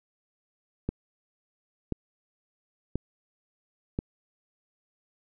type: click train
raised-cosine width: 3 ms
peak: -15 dBFS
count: 4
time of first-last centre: 0.89-3.989 s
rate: 0.968 Hz
effects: none